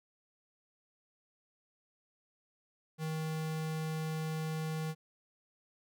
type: tone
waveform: square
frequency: 157.9 Hz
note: D#3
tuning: 26 cents sharp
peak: -35 dBFS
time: 2.98-4.95 s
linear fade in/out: 50 ms
effects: none